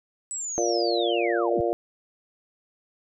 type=linear sweep; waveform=sine; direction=down; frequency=7980 to 43.9 Hz; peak=-29 dBFS; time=0.31-1.61 s; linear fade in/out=0 ms
type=harmonic tone; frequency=116.54 Hz; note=A#2; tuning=in tune; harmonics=3 / 4 / 5 / 6; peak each=-26 / -27 / -28 / -29 dBFS; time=0.58-1.73 s; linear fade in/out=0 ms
effects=none